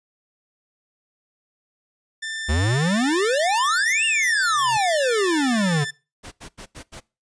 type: tone with pitch glide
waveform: sawtooth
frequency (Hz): 1782 to 1767.6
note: A6 to A6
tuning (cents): +22 to +7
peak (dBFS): -24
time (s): 2.22-5.91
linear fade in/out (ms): 10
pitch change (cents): -15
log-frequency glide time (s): 3.95-4.43
type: exponential two-way sweep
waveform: square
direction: up then down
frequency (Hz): 69.4 to 2845 to 137.7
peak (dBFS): -19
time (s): 2.48-5.85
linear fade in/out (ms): 20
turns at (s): 4.05
type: tone with exponential growth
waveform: triangle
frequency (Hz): 130.4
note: C3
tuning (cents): -5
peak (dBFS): -29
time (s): 4.36-4.77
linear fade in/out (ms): 0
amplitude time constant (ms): 88
type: noise bursts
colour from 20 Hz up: pink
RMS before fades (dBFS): -38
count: 5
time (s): 6.23-7.006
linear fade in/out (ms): 20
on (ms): 88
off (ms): 84
effects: noise-tail reverb RT60 0.3 s tail -23 dB re dry + resampled to 22050 Hz